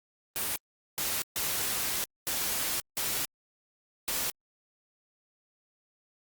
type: noise bursts at uneven times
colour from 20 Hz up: white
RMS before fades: -31 dBFS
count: 6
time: 0.36-0.56 / 0.98-1.22 / 1.36-2.04 / 2.27-2.8 / 2.97-3.25 / 4.08-4.3 s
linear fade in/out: 0 ms
effects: Opus 32 kbps